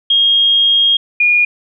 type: tone pair in turn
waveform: sine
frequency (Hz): 3250 / 2435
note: G#7 / D#7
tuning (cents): -38 / -38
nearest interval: perfect fourth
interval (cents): 500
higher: first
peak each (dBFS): -8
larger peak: neither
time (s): 0.1-0.97 / 1.2-1.45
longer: first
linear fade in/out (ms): 5
effects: none